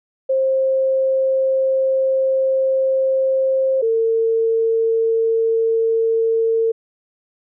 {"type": "tone pair in turn", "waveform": "sine", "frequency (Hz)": [530, 452.3], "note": ["C5", "A4"], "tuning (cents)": [22, 48], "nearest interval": "minor third", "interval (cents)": 274, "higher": "first", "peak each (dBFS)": -14, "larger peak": "neither", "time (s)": [[0.29, 3.82], [3.82, 6.72]], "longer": "first", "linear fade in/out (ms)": 10, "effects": []}